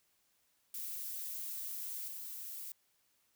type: noise with level steps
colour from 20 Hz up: violet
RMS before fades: -42 / -45 dBFS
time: 0.74-2.72 s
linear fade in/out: 2 ms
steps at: 2.08 s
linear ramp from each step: 2 ms
effects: white hiss -75 dBFS RMS until 3.35 s